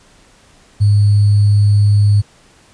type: tone with sample-and-hold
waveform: sine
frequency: 102.8 Hz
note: G#2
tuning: 17 cents flat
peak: -7 dBFS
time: 0.8-2.22 s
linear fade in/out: 20 ms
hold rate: 4410 Hz
effects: pink hiss -48 dBFS RMS until 2.73 s + resampled to 22050 Hz